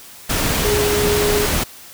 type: tone in noise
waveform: sine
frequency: 415.3 Hz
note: G#4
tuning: in tune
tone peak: -17 dBFS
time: 0.64-1.46 s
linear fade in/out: 10 ms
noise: pink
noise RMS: -19 dBFS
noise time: 0.29-1.64 s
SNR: -1 dB
effects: white hiss -40 dBFS RMS until 1.93 s